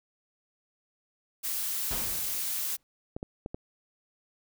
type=noise; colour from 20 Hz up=blue; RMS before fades=-32 dBFS; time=1.43-2.77 s; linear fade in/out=20 ms
type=noise with exponential decay; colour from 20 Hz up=pink; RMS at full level=-35 dBFS; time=1.91-2.83 s; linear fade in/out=0 ms; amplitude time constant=200 ms
type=clicks; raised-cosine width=2 ms; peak=-22 dBFS; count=4; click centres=3.165 / 3.229 / 3.461 / 3.545 s
effects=none